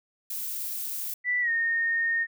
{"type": "noise", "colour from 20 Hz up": "violet", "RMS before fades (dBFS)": -33, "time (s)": [0.3, 1.14], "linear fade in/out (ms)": 5}
{"type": "tone with pitch glide", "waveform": "sine", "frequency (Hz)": [1973, 1840.9], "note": ["B6", "A#6"], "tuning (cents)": [-2, -22], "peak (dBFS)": -23, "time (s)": [1.24, 2.27], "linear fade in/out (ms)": 50, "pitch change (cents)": -120, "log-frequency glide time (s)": [1.41, 1.5]}
{"effects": []}